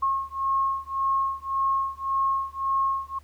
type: beating tone pair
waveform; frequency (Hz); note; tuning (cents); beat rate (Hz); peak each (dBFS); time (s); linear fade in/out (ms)
sine; 1082 / 1083.8; C#6 / C#6; -42 / -39; 1.8; -26 / -26; 0.02-3.19; 10
effects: added 73 Hz sine -50 dBFS peak until 3.23 s + pink hiss -61 dBFS RMS until 3.23 s